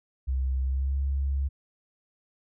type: tone with pitch glide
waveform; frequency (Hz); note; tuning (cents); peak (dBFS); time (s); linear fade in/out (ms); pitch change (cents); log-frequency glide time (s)
sine; 65.41 to 68.66; C2 to C#2; 0 to -16; -24; 0.27-1.49; 20; +84; 0.64-0.97
effects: none